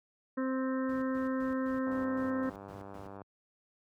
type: harmonic tone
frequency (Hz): 261.6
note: C4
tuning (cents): 0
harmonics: 1 / 2 / 4 / 5 / 6 / 7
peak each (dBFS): -31 / -37 / -43 / -45 / -47 / -48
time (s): 0.37-2.5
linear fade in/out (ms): 10
type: noise with tremolo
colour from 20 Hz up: brown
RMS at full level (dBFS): -47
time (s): 0.89-3.17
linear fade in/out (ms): 2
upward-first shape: square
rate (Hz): 3.9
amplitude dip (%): 80
type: click train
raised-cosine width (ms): 1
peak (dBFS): -32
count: 134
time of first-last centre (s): 1.87-3.218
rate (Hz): 98.7
effects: high-pass 80 Hz 12 dB/octave